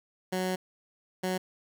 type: tone pair in turn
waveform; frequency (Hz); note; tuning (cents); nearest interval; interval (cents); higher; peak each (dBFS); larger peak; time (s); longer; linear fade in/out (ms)
15% pulse; 185 / 185; F#3 / F#3; 0 / 0; unison; 0; neither; -22; neither; 0.32-0.56 / 1.23-1.38; first; 10
effects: none